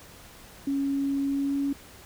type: tone with pitch glide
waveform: sine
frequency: 277.2 to 279.9 Hz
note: C#4 to C#4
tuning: 0 to +17 cents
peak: -24 dBFS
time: 0.67-1.73 s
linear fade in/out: 5 ms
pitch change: +17 cents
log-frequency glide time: 1.26-1.61 s
effects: pink hiss -49 dBFS RMS until 2.05 s